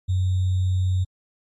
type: tone with sample-and-hold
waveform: sine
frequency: 92.5 Hz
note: F#2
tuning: in tune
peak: -18 dBFS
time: 0.08-1.05 s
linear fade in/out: 20 ms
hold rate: 3675 Hz
effects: MP3 48 kbps